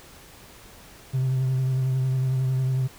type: tone with vibrato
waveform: triangle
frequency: 130.6 Hz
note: C3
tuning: 3 cents flat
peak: -18 dBFS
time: 1.13-2.88 s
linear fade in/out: 20 ms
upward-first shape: sine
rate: 11 Hz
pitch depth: 26 cents each way
effects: tanh soft clip ceiling -15 dBFS + pink hiss -48 dBFS RMS until 2.98 s